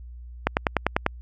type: click train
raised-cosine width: 0.5 ms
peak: -4 dBFS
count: 7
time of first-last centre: 0.47-1.064 s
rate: 10.1 Hz
effects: added 60 Hz sine -38 dBFS peak until 1.21 s